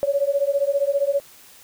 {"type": "beating tone pair", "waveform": "sine", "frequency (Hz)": [554.4, 569.4], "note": ["C#5", "C#5"], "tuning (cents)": [0, 46], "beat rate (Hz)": 15, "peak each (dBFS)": -21, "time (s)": [0.03, 1.2], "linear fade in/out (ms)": 0, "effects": ["white hiss -48 dBFS RMS until 1.63 s"]}